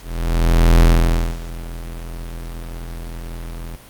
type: tone with ADSR envelope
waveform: 45% pulse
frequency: 41.85 Hz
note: E1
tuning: 27 cents sharp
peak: -7 dBFS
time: 0.01-3.76 s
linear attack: 800 ms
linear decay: 560 ms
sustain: -20 dB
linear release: 6 ms
effects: pink hiss -43 dBFS RMS until 3.89 s + Opus 48 kbps